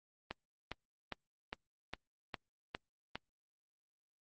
click train, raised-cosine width 0.3 ms, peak -23 dBFS, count 8, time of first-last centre 0.31-3.156 s, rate 2.46 Hz, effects Opus 24 kbps

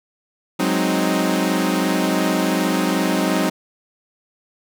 sawtooth chord, Ab dominant seventh, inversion third, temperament equal, 185 / 207.7 / 261.6 / 311.1 Hz, Gb3 / Ab3 / C4 / Eb4, 0 / 0 / 0 / 0 cents, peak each -18 / -21 / -19 / -18 dBFS, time 0.59-3.5 s, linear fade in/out 10 ms, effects none

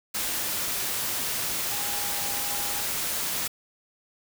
sine tone in noise, 814 Hz, G#5, 35 cents flat, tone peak -39 dBFS, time 1.71-2.82 s, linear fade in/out 10 ms, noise white, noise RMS -29 dBFS, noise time 0.14-3.48 s, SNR -13 dB, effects none

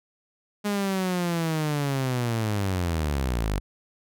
sawtooth linear sweep, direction down, 207.7 to 46 Hz, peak -20 dBFS, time 0.64-3.6 s, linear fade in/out 20 ms, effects none

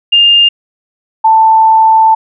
sine tone pair in turn, 2811 / 885.4 Hz, F7 / A5, +11 / +11 cents, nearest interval octave + minor sixth, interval 2000 cents, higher first, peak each -3 dBFS, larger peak neither, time 0.12-0.49 / 1.24-2.15 s, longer second, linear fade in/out 10 ms, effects none

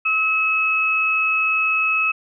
sine tone pair together, 1289 / 2578 Hz, E6 / E7, -39 / -39 cents, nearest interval octave, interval 1200 cents, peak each -23 / -17 dBFS, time 0.05-2.12 s, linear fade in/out 10 ms, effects none

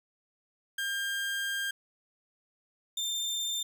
30% pulse tone pair in turn, 1600 / 3592 Hz, G6 / A7, +35 / +35 cents, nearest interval octave + major second, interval 1400 cents, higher second, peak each -28 dBFS, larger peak neither, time 0.78-1.71 / 2.97-3.63 s, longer first, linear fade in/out 5 ms, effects none

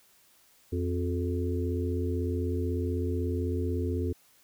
harmonic tone with a mistuned harmonic, 87.1 Hz, F2, 4 cents flat, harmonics 1 / 3 / 4 / 5, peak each -29 / -34 / -35 / -36 dBFS, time 0.72-4.13 s, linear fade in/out 10 ms, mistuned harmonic 4, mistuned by +54 cents, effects white hiss -62 dBFS RMS until 4.43 s

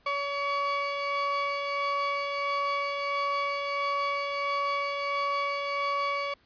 30% pulse tone pair together, 565 / 1131.5 Hz, C#5 / C#6, +33 / +35 cents, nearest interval octave, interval 1202 cents, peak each -30 / -26 dBFS, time 0.06-6.34 s, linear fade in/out 5 ms, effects pink hiss -64 dBFS RMS until 6.45 s + resampled to 11025 Hz

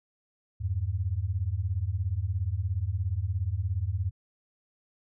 sine beating tone pair, 83.7 / 100.7 Hz, E2 / G2, +27 / +47 cents, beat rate 17 Hz, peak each -30 / -29 dBFS, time 0.6-4.11 s, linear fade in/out 20 ms, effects none

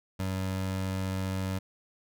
25% pulse tone, 94.7 Hz, F#2, 41 cents sharp, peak -26 dBFS, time 0.19-1.59 s, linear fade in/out 10 ms, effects none

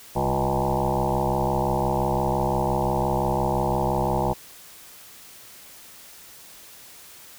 sine tone with frequency modulation, 490 Hz, B4, 14 cents flat, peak -20 dBFS, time 0.15-4.34 s, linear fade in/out 20 ms, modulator 65.8 Hz, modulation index 6.7, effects white hiss -46 dBFS RMS until 7.38 s

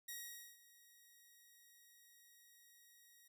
5% pulse tone with ADSR envelope, 1894 Hz, A#6, 27 cents sharp, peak -35 dBFS, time 0.08-3.28 s, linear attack 7 ms, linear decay 480 ms, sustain -19 dB, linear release 7 ms, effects none

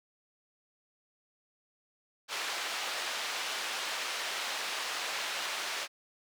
white band-pass noise, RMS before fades -36 dBFS, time 2.28-5.88 s, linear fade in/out 50 ms, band 580 to 4000 Hz, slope 12 dB/octave, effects none

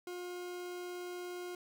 40% pulse tone, 356.6 Hz, F4, 36 cents sharp, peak -40 dBFS, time 0.07-1.55 s, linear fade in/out 2 ms, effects none

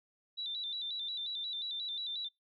sine tone with vibrato, 3739 Hz, A#7, 4 cents sharp, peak -36 dBFS, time 0.37-2.29 s, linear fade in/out 20 ms, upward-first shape square, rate 5.6 Hz, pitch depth 78 cents each way, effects noise-tail reverb RT60 0.2 s tail -26 dB re dry

